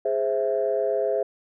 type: chord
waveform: sine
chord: Ab augmented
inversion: none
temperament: equal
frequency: 415.3 / 523.3 / 659.3 Hz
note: Ab4 / C5 / E5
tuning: 0 / 0 / 0 cents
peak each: -25 dBFS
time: 0.05-1.23 s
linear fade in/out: 5 ms
effects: tanh soft clip ceiling -13 dBFS